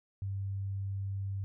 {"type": "tone", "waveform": "sine", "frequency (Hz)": 98, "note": "G2", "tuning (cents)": 0, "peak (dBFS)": -33, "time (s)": [0.22, 1.44], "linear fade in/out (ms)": 0, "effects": []}